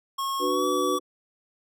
square tone with pitch glide, 1089 to 1145.1 Hz, C#6 to D6, -31 to -44 cents, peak -27 dBFS, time 0.18-0.99 s, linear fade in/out 10 ms, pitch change +87 cents, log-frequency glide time 0.43-0.66 s
sine chord, B minor, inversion first, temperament equal, 293.7 / 370 / 493.9 Hz, D4 / F#4 / B4, 0 / 0 / 0 cents, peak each -29 / -27 / -28 dBFS, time 0.39-1 s, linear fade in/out 50 ms
effects none

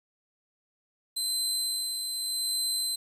25% pulse tone with tremolo, 4074 Hz, C8, 47 cents flat, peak -22 dBFS, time 1.16-2.96 s, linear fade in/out 10 ms, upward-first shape sine, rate 0.84 Hz, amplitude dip 40%, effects 9-bit

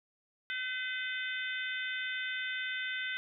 harmonic tone, 509 Hz, C5, 48 cents flat, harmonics 3 / 4 / 5 / 6 / 7, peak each -37 / -39 / -44 / -44 / -43 dBFS, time 0.5-3.17 s, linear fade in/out 0 ms, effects none

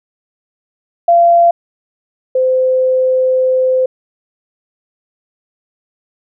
sine tone pair in turn, 686 / 515.4 Hz, F5 / C5, -31 / -26 cents, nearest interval perfect fourth, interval 495 cents, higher first, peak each -5 / -9 dBFS, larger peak first, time 1.08-1.51 / 2.35-3.86 s, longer second, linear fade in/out 5 ms, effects none

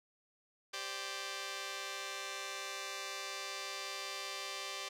5% pulse chord, G suspended fourth, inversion none, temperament just, 392 / 522.7 / 588 Hz, G4 / C5 / D5, 0 / -2 / +2 cents, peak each -34 dBFS, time 0.73-4.89 s, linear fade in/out 10 ms, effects low-pass 11000 Hz 12 dB/octave

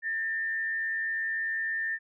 sine tone with frequency modulation, 1797 Hz, A6, 36 cents sharp, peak -28 dBFS, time 0.02-1.99 s, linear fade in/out 50 ms, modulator 90.3 Hz, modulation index 0.52, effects none

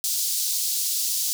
pink high-pass noise, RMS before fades -25 dBFS, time 0.04-1.33 s, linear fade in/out 0 ms, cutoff 4500 Hz, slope 24 dB/octave, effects none

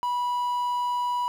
triangle tone with quantisation, 978 Hz, B5, 17 cents flat, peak -22 dBFS, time 0.03-1.28 s, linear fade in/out 0 ms, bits 8, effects none

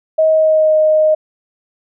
sine tone with pitch glide, 633 to 620.7 Hz, D#5 to D#5, +30 to -4 cents, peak -8 dBFS, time 0.18-1.15 s, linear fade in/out 10 ms, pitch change -34 cents, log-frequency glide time 0.29-0.77 s, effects none

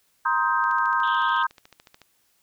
sine chord, C minor seventh, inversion third, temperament just, 941.9 / 1046.5 / 1255.8 / 1569.8 Hz, Bb5 / C6 / Eb6 / G6, +18 / 0 / +16 / +2 cents, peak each -25 dBFS, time 0.25-1.47 s, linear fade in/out 10 ms
click train, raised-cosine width 0.2 ms, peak -29 dBFS, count 20, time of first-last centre 0.64-2.017 s, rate 13.8 Hz
pink band-pass noise, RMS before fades -37 dBFS, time 1.03-1.43 s, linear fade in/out 5 ms, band 3000 to 3500 Hz, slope 96 dB/octave
effects white hiss -66 dBFS RMS until 2.42 s

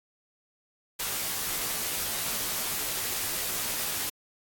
white noise with comb filter, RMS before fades -31 dBFS, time 0.99-4.1 s, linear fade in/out 10 ms, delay 15 ms, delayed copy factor -0.8, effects AAC 64 kbps

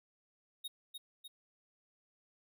square tone with echo, 3747 Hz, A#7, 8 cents sharp, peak -40 dBFS, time 0.64-0.68 s, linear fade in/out 10 ms, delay 300 ms, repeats 2, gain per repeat -4 dB, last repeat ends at 1.28 s, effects none

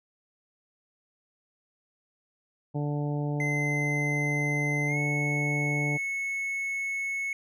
harmonic tone, 146.4 Hz, D3, 5 cents flat, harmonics 1 / 2 / 3 / 4 / 5 / 6, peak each -28 / -34 / -38 / -40 / -42 / -44 dBFS, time 2.74-5.98 s, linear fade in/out 20 ms
triangle tone with pitch glide, 2064 to 2199 Hz, C7 to C#7, -24 to -14 cents, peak -27 dBFS, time 3.4-7.33 s, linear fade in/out 2 ms, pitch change +110 cents, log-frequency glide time 4.87-4.98 s
effects none

